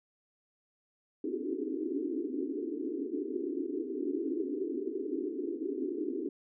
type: band-pass noise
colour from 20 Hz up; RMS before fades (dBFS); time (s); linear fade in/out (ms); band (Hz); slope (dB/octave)
pink; -35; 1.24-6.29; 5; 260 to 420; 96
effects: none